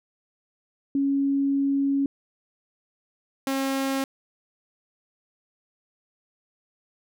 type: tone pair in turn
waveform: sine / sawtooth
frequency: 277.2 / 270.1 Hz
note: C#4 / C#4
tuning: 0 / -45 cents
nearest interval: unison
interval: 45 cents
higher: first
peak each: -20 dBFS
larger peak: neither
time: 0.95-2.06 / 3.47-4.04 s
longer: first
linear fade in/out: 2 ms
effects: none